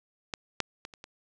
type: clicks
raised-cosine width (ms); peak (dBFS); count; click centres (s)
0.2; -15 / -9 / -22 / -30 / -26; 5; 0.338 / 0.603 / 0.851 / 0.938 / 1.041
effects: resampled to 22050 Hz + 8-bit